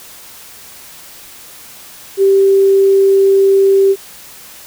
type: tone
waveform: sine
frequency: 390.6 Hz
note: G4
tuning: 6 cents flat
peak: -6 dBFS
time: 2.17-3.96 s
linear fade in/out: 50 ms
effects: white hiss -36 dBFS RMS until 4.66 s